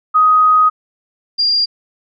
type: tone pair in turn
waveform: sine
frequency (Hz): 1253 / 4791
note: D#6 / D8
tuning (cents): +12 / +34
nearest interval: octave + major seventh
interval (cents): 2322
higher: second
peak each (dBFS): -7 / -11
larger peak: first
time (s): 0.14-0.7 / 1.38-1.66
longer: first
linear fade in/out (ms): 20
effects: none